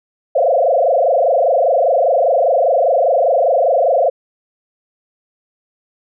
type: tone with frequency modulation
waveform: sine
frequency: 606 Hz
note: D#5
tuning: 46 cents flat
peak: -10 dBFS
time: 0.35-4.1 s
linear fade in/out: 10 ms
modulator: 25 Hz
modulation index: 4
effects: none